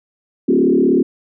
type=tone with frequency modulation; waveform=sine; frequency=311.1 Hz; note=D#4; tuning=in tune; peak=-10 dBFS; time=0.48-1.03 s; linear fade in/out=10 ms; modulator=36.4 Hz; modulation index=2.4; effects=none